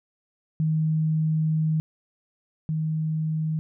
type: tone pair in turn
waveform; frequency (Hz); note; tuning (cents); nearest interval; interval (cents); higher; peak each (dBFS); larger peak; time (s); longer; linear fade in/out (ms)
sine; 157.2 / 157.2; D#3 / D#3; +18 / +18; unison; 0; neither; -20 / -23; first; 0.6-1.8 / 2.69-3.59; first; 0
effects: none